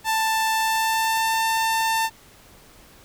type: tone with pitch glide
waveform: sawtooth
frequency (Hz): 885 to 895.8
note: A5 to A5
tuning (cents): +10 to +31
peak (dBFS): -16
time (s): 0.04-2.1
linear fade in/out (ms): 50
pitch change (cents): +21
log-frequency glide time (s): 0.54-1.4
effects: pink hiss -50 dBFS RMS until 3.04 s